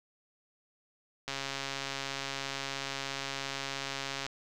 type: click train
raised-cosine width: 0.2 ms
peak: -18 dBFS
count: 410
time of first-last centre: 1.28-4.265 s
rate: 137 Hz
effects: none